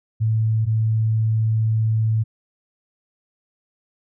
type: tone pair in turn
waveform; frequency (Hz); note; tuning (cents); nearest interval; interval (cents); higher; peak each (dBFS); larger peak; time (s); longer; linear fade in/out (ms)
sine; 110.6 / 110.6; A2 / A2; +9 / +9; unison; 0; neither; -16; neither; 0.2-0.66 / 0.66-2.24; second; 20
effects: none